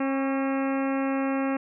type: harmonic tone with a mistuned harmonic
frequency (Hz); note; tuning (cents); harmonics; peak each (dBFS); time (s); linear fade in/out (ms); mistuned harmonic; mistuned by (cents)
270.1; C#4; -45; 1 / 2 / 3 / 4 / 5 / 6 / 7 / 8 / 9 / 10; -25 / -31 / -35 / -37 / -39 / -41 / -42 / -43 / -44 / -45; 0-1.57; 5; 4; +39
effects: none